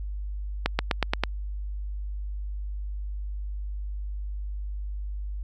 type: accelerating click train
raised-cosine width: 0.3 ms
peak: -6 dBFS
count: 6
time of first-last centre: 0.66-1.237 s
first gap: 130 ms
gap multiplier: 0.94
effects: added 50 Hz sine -30 dBFS peak until 5.43 s